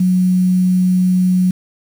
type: tone with quantisation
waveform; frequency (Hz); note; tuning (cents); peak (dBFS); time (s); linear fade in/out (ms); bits
sine; 183; F#3; -19; -10; 0-1.51; 5; 6
effects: none